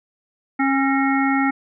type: harmonic tone with a mistuned harmonic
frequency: 272.5 Hz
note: C#4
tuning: 29 cents flat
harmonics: 1 / 3 / 5 / 7 / 8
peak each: -18 / -23 / -25 / -26 / -27 dBFS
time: 0.59-1.51 s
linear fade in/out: 10 ms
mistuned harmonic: 7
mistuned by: -40 cents
effects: none